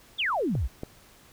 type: exponential sweep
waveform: sine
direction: down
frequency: 3736 to 49.35 Hz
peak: -24 dBFS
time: 0.18-0.68 s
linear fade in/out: 20 ms
type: clicks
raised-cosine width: 2 ms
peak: -20 dBFS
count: 2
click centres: 0.553 / 0.834 s
effects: pink hiss -55 dBFS RMS until 1.32 s